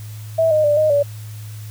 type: tone with pitch steps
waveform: sine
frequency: 651 / 616 / 589 / 618 / 574 Hz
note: E5 / D#5 / D5 / D#5 / D5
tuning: -22 / -17 / +5 / -12 / -40 cents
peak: -12 dBFS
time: 0.38-1.03 s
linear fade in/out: 10 ms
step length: 130 ms
effects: added 107 Hz sine -30 dBFS peak until 1.7 s + white hiss -44 dBFS RMS until 1.7 s